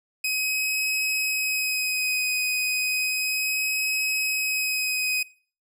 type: tone with vibrato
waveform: sawtooth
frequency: 2526 Hz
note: D#7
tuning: 26 cents sharp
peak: -20 dBFS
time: 0.24-5.23 s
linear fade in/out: 5 ms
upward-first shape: sine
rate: 0.33 Hz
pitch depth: 15 cents each way
effects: noise-tail reverb RT60 0.4 s tail -20 dB re dry